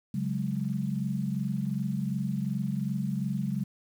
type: chord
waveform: sine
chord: C# suspended fourth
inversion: none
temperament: equal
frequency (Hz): 138.59 / 185 / 207.7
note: C#3 / F#3 / G#3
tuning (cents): 0 / 0 / 0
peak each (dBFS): -32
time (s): 0.14-3.64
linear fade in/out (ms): 5
effects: 9-bit